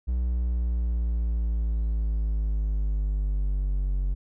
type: linear sweep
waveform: triangle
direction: down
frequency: 61.5 to 46.25 Hz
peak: -21 dBFS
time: 0.07-4.15 s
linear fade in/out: 20 ms
effects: none